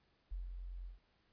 sine tone with ADSR envelope, 44.51 Hz, F1, 34 cents sharp, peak -38 dBFS, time 0.31-0.99 s, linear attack 13 ms, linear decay 150 ms, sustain -5 dB, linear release 140 ms, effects pink hiss -75 dBFS RMS until 1.32 s + resampled to 11025 Hz

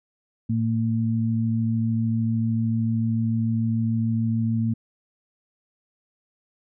sine tone pair together, 113.35 / 226.7 Hz, A#2 / A#3, -48 / -48 cents, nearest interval octave, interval 1200 cents, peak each -23 dBFS, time 0.49-4.74 s, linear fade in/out 10 ms, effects none

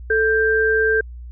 sine tone pair together, 440 / 1577.5 Hz, A4 / G6, 0 / +10 cents, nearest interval octave + minor seventh, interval 2210 cents, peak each -17 dBFS, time 0.1-1.01 s, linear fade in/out 5 ms, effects added 60 Hz sine -32 dBFS peak until 1.31 s

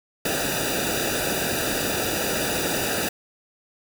pink noise with comb filter, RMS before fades -25 dBFS, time 0.25-3.09 s, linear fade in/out 5 ms, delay 0.93 ms, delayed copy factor -1, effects none

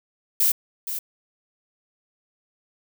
violet noise with echo, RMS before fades -19 dBFS, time 0.4-0.52 s, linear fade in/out 5 ms, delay 470 ms, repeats 1, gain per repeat -10 dB, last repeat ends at 0.99 s, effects none

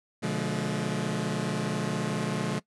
sawtooth chord, B diminished seventh, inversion none, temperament just, 123.47 / 148.16 / 177.8 / 213.4 Hz, B2 / D3 / F3 / Ab3, 0 / +16 / +31 / +47 cents, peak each -32 / -29 / -29 / -28 dBFS, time 0.22-2.6 s, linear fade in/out 20 ms, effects noise-tail reverb RT60 0.1 s tail -21 dB re dry + resampled to 24000 Hz

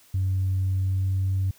sine tone with pitch glide, 94.5 to 95.32 Hz, F#2 to G2, +37 to -48 cents, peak -20 dBFS, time 0.14-1.51 s, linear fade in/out 5 ms, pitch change +15 cents, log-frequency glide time 0.58-1.4 s, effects tanh soft clip ceiling -18 dBFS + white hiss -56 dBFS RMS until 1.58 s

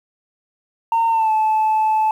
sine tone with pitch glide, 914 to 869.7 Hz, A#5 to A5, -34 to -20 cents, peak -12 dBFS, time 0.92-2.11 s, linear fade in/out 2 ms, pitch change -86 cents, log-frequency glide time 1.09-1.31 s, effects tanh soft clip ceiling -12 dBFS + 8-bit

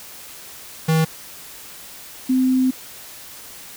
square / sine tone pair in turn, 160 / 258.1 Hz, D#3 / C4, +49 / -23 cents, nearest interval minor sixth, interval 828 cents, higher second, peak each -15 / -14 dBFS, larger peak second, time 0.88-1.05 / 2.29-2.71 s, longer second, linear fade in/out 10 ms, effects white hiss -39 dBFS RMS until 3.76 s

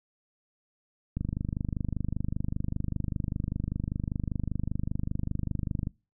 click train, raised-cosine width 5 ms, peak -18 dBFS, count 119, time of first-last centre 1.17-5.871 s, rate 25.1 Hz, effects noise-tail reverb RT60 0.3 s tail -24 dB re dry

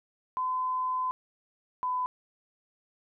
sine tone pair in turn, 1019 / 1004.4 Hz, C6 / B5, -46 / +29 cents, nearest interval unison, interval 25 cents, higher first, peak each -27 dBFS, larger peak neither, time 0.37-1.11 / 1.83-2.06 s, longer first, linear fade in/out 0 ms, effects none

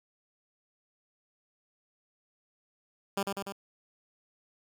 10% pulse tone with echo, 197.7 Hz, G3, 15 cents sharp, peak -20 dBFS, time 3.17-3.23 s, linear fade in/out 5 ms, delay 98 ms, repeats 3, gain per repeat -3 dB, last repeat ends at 3.524 s, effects none

